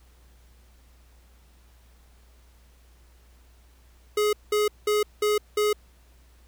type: tone bursts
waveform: square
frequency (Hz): 420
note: G#4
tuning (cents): +19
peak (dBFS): -21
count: 5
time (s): 4.17-5.73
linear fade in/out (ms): 5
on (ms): 160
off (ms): 190
effects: added 60 Hz sine -53 dBFS peak until 6.47 s + pink hiss -62 dBFS RMS until 6.47 s